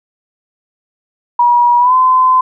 sine tone with pitch glide, 962 to 1025.1 Hz, B5 to C6, -46 to -36 cents, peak -6 dBFS, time 1.39-2.41 s, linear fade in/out 5 ms, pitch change +110 cents, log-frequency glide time 1.79-1.94 s, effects none

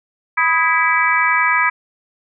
harmonic tone with a mistuned harmonic, 329.6 Hz, E4, in tune, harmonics 3 / 4 / 5 / 6 / 7, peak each -19 / -19 / -19 / -19 / -19 dBFS, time 0.37-1.7 s, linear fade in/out 10 ms, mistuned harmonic 4, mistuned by -83 cents, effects none

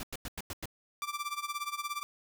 pink noise bursts, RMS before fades -39 dBFS, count 6, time 0-0.657 s, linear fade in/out 2 ms, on 32 ms, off 93 ms
sawtooth tone with tremolo, 1174.7 Hz, D6, in tune, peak -28 dBFS, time 1.02-2.03 s, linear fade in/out 0 ms, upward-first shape sine, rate 17 Hz, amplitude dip 85%
effects none

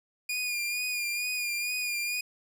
sawtooth tone with vibrato, 2435 Hz, D#7, 38 cents flat, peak -26 dBFS, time 0.29-2.21 s, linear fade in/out 5 ms, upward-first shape sine, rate 2.2 Hz, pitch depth 36 cents each way, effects none

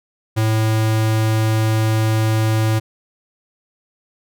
square tone, 110 Hz, A2, in tune, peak -15 dBFS, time 0.36-2.8 s, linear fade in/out 20 ms, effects none

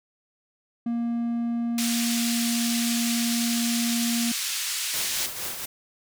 triangle tone, 234.7 Hz, A#3, 12 cents sharp, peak -22 dBFS, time 0.86-4.32 s, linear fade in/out 5 ms
white band-pass noise, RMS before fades -29 dBFS, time 1.78-5.26 s, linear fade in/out 2 ms, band 2100 to 8400 Hz, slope 12 dB/octave
white noise with tremolo, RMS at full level -30 dBFS, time 4.93-5.66 s, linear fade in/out 10 ms, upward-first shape triangle, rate 4.3 Hz, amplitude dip 55%
effects none

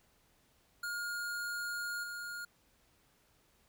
square tone with level steps, 1423 Hz, F6, 32 cents sharp, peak -37 / -41 dBFS, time 0.83-2.45 s, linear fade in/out 5 ms, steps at 2.03 s, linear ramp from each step 10 ms, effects pink hiss -70 dBFS RMS until 3.68 s

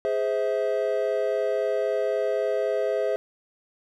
triangle chord, Ab augmented, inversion none, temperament just, 415.3 / 519.1 / 648.9 Hz, Ab4 / C5 / E5, 0 / -14 / -27 cents, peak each -25 dBFS, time 0.05-3.16 s, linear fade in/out 0 ms, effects none

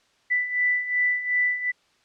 sine beating tone pair, 1981 / 1983.7 Hz, B6 / B6, +5 / +7 cents, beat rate 2.7 Hz, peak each -27 / -22 dBFS, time 0.3-1.72 s, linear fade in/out 20 ms, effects white hiss -63 dBFS RMS until 2.04 s + low-pass 5000 Hz 12 dB/octave

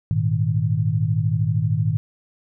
sine chord, Ab suspended second, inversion none, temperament just, 103.83 / 116.8 / 155.74 Hz, Ab2 / Bb2 / Eb3, 0 / +4 / +2 cents, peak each -22 dBFS, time 0.11-1.97 s, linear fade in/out 0 ms, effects none

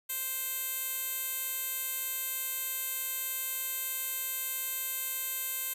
10% pulse tone with band-pass filter, 523.3 Hz, C5, in tune, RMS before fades -35 dBFS, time 0.09-5.74 s, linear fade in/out 10 ms, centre 12000 Hz, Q 2.4, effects none

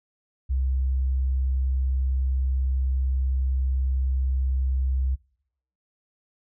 sine tone, 65.41 Hz, C2, in tune, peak -21 dBFS, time 0.49-5.16 s, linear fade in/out 20 ms, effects noise-tail reverb RT60 0.7 s tail -25 dB re dry

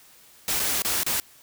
white noise with dropouts, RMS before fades -25 dBFS, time 0.48-1.2 s, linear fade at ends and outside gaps 1 ms, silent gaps 0.595-0.599 / 0.821-0.848 / 1.033-1.064 s, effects white hiss -53 dBFS RMS until 1.42 s

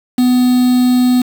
triangle tone with quantisation, 249.7 Hz, B3, 19 cents sharp, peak -6 dBFS, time 0.18-1.22 s, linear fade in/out 5 ms, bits 4, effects none

